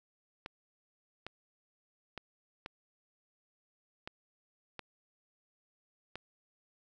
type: clicks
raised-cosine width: 0.3 ms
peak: -25 dBFS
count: 7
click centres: 0.461 / 1.266 / 2.177 / 2.661 / 4.075 / 4.793 / 6.156 s
effects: none